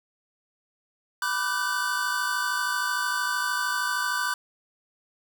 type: chord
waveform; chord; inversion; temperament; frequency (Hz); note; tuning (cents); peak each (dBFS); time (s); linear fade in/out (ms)
square; G major seventh; first; equal with one note detuned; 987.8 / 1174.7 / 1480 / 1533.1; B5 / D6 / F#6 / G6; 0 / 0 / 0 / -39; -33 / -32 / -33 / -29; 1.22-4.34; 2
effects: none